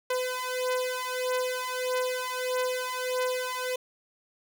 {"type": "beating tone pair", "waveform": "sawtooth", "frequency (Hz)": [505, 506.6], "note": ["B4", "B4"], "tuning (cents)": [39, 44], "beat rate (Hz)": 1.6, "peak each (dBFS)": -27, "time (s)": [0.1, 3.76], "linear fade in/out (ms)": 5, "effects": []}